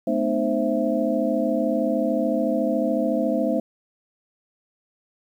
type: tone cluster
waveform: sine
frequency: 216.9 / 250.7 / 304.8 / 523 / 662 Hz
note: A3 / B3 / D#4 / C5 / E5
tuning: -25 / +26 / -36 / -1 / +7 cents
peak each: -26 dBFS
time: 0.07-3.6 s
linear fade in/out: 5 ms
effects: 9-bit